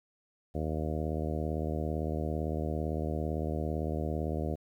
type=harmonic tone; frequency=77.78 Hz; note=D#2; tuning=in tune; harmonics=1 / 2 / 3 / 4 / 5 / 6 / 7 / 8 / 9; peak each=-34 / -37 / -39 / -40 / -41 / -42 / -42 / -43 / -44 dBFS; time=0.54-4.56 s; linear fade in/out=20 ms; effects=11-bit